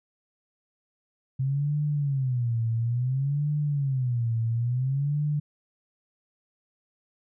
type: tone with vibrato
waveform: sine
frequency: 130.2 Hz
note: C3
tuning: 8 cents flat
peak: -23 dBFS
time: 1.39-5.4 s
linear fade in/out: 10 ms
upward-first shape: sine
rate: 0.58 Hz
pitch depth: 230 cents each way
effects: none